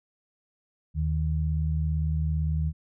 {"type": "tone pair together", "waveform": "sine", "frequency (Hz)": [77.78, 155.56], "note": ["D#2", "D#3"], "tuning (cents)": [0, 0], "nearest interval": "octave", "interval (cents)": 1200, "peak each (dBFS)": [-25, -28], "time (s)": [0.94, 2.73], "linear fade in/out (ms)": 50, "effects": []}